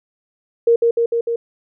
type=tone with echo; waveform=sine; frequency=466.2 Hz; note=A#4; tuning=in tune; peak=-9 dBFS; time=0.67-0.76 s; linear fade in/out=5 ms; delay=150 ms; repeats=4; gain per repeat=-2 dB; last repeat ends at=1.36 s; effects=none